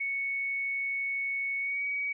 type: tone with pitch glide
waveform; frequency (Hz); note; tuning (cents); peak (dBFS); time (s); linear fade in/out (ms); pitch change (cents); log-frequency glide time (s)
sine; 2217 to 2261; C#7 to C#7; 0 to +34; -29; 0-2.13; 10; +34; 1.59-1.85
effects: none